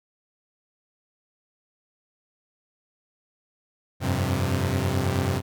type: chord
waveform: sawtooth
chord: F suspended second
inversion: none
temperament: equal with one note detuned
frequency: 88.73 / 98 / 130.81 Hz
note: F2 / G2 / C3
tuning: +28 / 0 / 0 cents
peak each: -23 dBFS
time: 4-5.42 s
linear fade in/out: 50 ms
effects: none

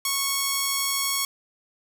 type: tone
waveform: 5% pulse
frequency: 1104 Hz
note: C#6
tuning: 7 cents flat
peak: -11 dBFS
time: 0.05-1.25 s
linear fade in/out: 2 ms
effects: none

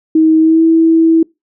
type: tone with pitch glide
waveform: sine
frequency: 317.6 to 326.2 Hz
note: D#4 to E4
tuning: +36 to -18 cents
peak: -5 dBFS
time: 0.15-1.23 s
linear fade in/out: 5 ms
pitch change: +46 cents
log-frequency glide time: 0.39-0.63 s
effects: noise-tail reverb RT60 0.2 s tail -24 dB re dry

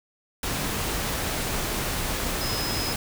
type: tone in noise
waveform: sine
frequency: 5090 Hz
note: D#8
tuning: 39 cents sharp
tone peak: -31 dBFS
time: 2.41-2.93 s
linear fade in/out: 2 ms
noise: pink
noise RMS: -28 dBFS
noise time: 0.43-2.96 s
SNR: -6 dB
effects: none

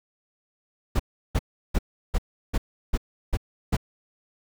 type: noise bursts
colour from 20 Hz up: brown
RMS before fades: -21 dBFS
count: 8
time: 0.95-3.768 s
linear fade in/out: 10 ms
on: 46 ms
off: 350 ms
effects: none

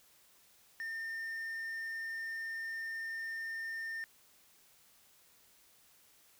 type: tone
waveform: triangle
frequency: 1811 Hz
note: A6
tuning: 49 cents sharp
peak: -36 dBFS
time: 0.8-4.04 s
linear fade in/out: 0 ms
effects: white hiss -65 dBFS RMS until 6.39 s

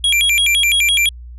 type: tone with vibrato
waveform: square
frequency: 2794 Hz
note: F7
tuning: in tune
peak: -12 dBFS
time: 0.04-1.09 s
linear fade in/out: 2 ms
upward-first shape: square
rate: 5.9 Hz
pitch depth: 290 cents each way
effects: added 60 Hz sine -31 dBFS peak until 1.38 s + resampled to 32000 Hz

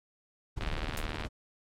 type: noise with tremolo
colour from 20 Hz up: brown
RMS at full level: -33 dBFS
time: 0.56-1.29 s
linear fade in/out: 20 ms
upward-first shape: sine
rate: 19 Hz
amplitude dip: 70%
type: click train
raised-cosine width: 0.3 ms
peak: -21 dBFS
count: 50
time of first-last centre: 0.61-1.25 s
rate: 76.6 Hz
type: noise with exponential decay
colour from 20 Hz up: violet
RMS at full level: -30 dBFS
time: 0.97-1.07 s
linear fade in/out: 2 ms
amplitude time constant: 20 ms
effects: low-pass 10000 Hz 12 dB/octave

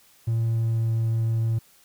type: tone with pitch glide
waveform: triangle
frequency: 114.2 to 113.28 Hz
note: A#2 to A#2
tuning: -35 to -49 cents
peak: -18 dBFS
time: 0.27-1.59 s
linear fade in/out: 10 ms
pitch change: -14 cents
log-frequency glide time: 0.45-0.9 s
effects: tanh soft clip ceiling -15 dBFS + white hiss -57 dBFS RMS until 1.84 s

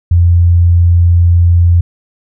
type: tone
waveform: sine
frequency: 86.4 Hz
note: F2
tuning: 18 cents flat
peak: -4 dBFS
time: 0.11-1.81 s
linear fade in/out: 5 ms
effects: none

